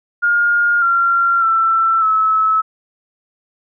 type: tone with pitch steps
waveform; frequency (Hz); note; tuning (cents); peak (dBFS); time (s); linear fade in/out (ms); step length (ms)
sine; 1418 / 1376.8 / 1336.9 / 1298.1; F6 / F6 / E6 / E6; +26 / -25 / +24 / -27; -11; 0.22-2.62; 20; 600
effects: none